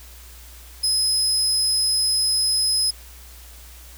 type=tone; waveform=30% pulse; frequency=5080 Hz; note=D#8; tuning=35 cents sharp; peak=-14 dBFS; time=0.83-2.91 s; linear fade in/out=10 ms; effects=added 60 Hz sine -42 dBFS peak until 3.97 s + white hiss -46 dBFS RMS until 3.97 s